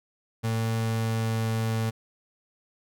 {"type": "tone with pitch glide", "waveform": "35% pulse", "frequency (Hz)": [112.9, 112.12], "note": ["A2", "A2"], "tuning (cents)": [45, 33], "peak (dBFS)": -23, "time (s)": [0.43, 1.91], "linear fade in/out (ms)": 20, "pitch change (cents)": -12, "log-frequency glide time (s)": [0.73, 1.64], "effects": []}